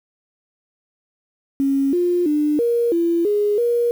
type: tone with pitch steps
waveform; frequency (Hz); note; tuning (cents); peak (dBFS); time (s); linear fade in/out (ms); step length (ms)
sine; 274.2 / 352.9 / 298.6 / 471.8 / 338.6 / 414.2 / 475.5; C#4 / F4 / D4 / A#4 / E4 / G#4 / A#4; -19 / +18 / +29 / +21 / +46 / -5 / +34; -15; 1.6-3.91; 0; 330
effects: 7-bit